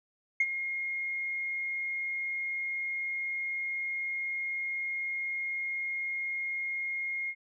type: tone with ADSR envelope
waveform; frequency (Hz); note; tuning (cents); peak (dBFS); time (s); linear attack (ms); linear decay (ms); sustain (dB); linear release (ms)
sine; 2142; C7; +40; -20; 0.4-7.35; 5; 45; -11; 59
effects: tanh soft clip ceiling -17 dBFS